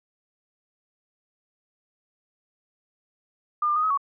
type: tone with pitch steps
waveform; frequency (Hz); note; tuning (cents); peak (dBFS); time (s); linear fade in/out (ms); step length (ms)
sine; 1207 / 1195 / 1239 / 1274 / 1120; D6 / D6 / D#6 / D#6 / C#6; +47 / +30 / -8 / +41 / +18; -20; 3.62-3.975; 5; 71
effects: none